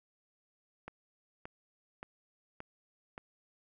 click train, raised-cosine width 0.5 ms, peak -28 dBFS, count 5, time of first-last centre 0.88-3.179 s, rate 1.74 Hz, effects none

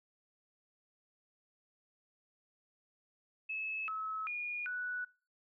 sine tone with pitch steps, 2596 / 1292 / 2437 / 1478 Hz, E7 / E6 / D#7 / F#6, -27 / -35 / -37 / -2 cents, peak -36 dBFS, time 3.49-5.05 s, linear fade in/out 10 ms, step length 390 ms, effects noise-tail reverb RT60 0.4 s tail -24 dB re dry

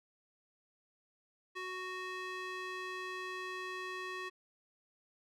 square tone with band-pass filter, 370 Hz, F#4, in tune, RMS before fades -42 dBFS, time 1.55-4.3 s, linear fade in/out 20 ms, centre 1900 Hz, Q 1.1, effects none

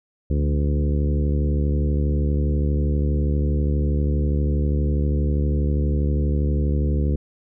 harmonic tone with a mistuned harmonic, 72.4 Hz, D2, 24 cents flat, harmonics 1 / 2 / 3 / 4 / 5 / 6 / 7, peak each -19 / -25 / -29 / -31 / -33 / -35 / -36 dBFS, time 0.3-7.16 s, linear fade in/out 5 ms, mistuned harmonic 2, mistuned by +35 cents, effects none

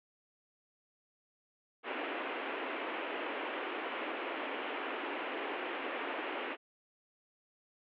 pink band-pass noise, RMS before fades -39 dBFS, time 1.83-6.57 s, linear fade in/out 50 ms, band 280 to 3000 Hz, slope 48 dB/octave, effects none

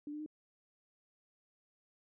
sine tone with pitch steps, 293.7 / 300 / 306.5 Hz, D4 / D4 / D#4, 0 / +37 / -26 cents, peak -40 dBFS, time 0.07-0.262 s, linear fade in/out 2 ms, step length 64 ms, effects none

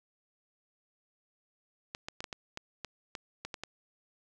clicks, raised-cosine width 0.2 ms, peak -21 dBFS, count 11, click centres 1.949 / 2.085 / 2.205 / 2.242 / 2.328 / 2.574 / 2.847 / 3.152 / 3.45 / 3.542 / 3.636 s, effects none

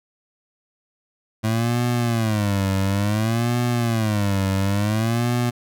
25% pulse tone with vibrato, 108.3 Hz, A2, 27 cents flat, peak -15 dBFS, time 1.43-5.51 s, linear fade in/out 20 ms, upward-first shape sine, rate 0.57 Hz, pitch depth 200 cents each way, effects none

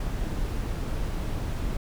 brown noise, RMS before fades -29 dBFS, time 0-1.77 s, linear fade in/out 5 ms, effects none

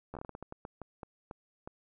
slowing click train, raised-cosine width 1 ms, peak -28 dBFS, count 15, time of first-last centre 0.14-1.675 s, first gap 12 ms, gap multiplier 1.3, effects none

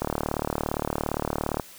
click train, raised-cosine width 1 ms, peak -11 dBFS, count 60, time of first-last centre 0.02-1.598 s, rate 37.4 Hz, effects white hiss -47 dBFS RMS until 1.78 s

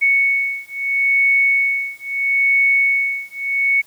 sine beating tone pair, 2217 / 2217.76 Hz, C#7 / C#7, 0 / 0 cents, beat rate 0.76 Hz, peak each -17 dBFS, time 0.01-3.82 s, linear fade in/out 20 ms, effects white hiss -51 dBFS RMS until 3.86 s

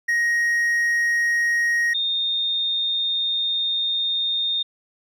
triangle / sine tone pair in turn, 1879 / 3659 Hz, A#6 / A#7, +13 / -33 cents, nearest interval octave, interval 1154 cents, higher second, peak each -16 / -20 dBFS, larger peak first, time 0.08-1.94 / 1.94-4.63 s, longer second, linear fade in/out 10 ms, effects none

